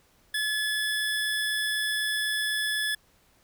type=tone; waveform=25% pulse; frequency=1716 Hz; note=A6; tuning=44 cents flat; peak=-22 dBFS; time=0.34-2.95 s; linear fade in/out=5 ms; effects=pink hiss -63 dBFS RMS until 3.43 s